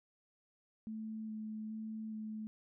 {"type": "tone with vibrato", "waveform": "sine", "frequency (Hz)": 217.8, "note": "A3", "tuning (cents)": -17, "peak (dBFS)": -40, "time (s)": [0.87, 2.47], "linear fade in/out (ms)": 0, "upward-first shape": "square", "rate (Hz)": 1.2, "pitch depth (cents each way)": 10, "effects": []}